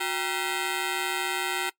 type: ring-modulated tone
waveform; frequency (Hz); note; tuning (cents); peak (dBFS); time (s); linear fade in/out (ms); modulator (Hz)
10% pulse; 575; D5; -37; -15; 0-1.7; 10; 211
effects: noise-tail reverb RT60 0.1 s tail -21 dB re dry + MP3 96 kbps